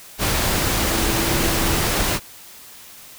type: tone in noise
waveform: sine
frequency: 331.3 Hz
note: E4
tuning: 9 cents sharp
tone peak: -27 dBFS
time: 0.86-1.79 s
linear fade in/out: 50 ms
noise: pink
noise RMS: -20 dBFS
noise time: 0.18-2.2 s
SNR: -10 dB
effects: white hiss -42 dBFS RMS until 3.18 s